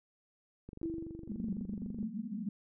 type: click train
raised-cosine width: 3 ms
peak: -33 dBFS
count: 33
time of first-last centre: 0.69-2.029 s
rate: 23.9 Hz
type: tone with exponential decay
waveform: sine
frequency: 329 Hz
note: E4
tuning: 3 cents flat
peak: -32 dBFS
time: 0.83-1.8 s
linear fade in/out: 0 ms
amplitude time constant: 210 ms
type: band-pass noise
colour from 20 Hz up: pink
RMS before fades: -39 dBFS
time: 1.29-2.49 s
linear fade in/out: 5 ms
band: 190 to 230 Hz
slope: 96 dB/octave
effects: none